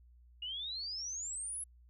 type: exponential sweep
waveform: sine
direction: up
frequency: 2834 to 11010 Hz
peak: -38 dBFS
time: 0.42-1.64 s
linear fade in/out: 5 ms
effects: added 60 Hz sine -58 dBFS peak until 1.89 s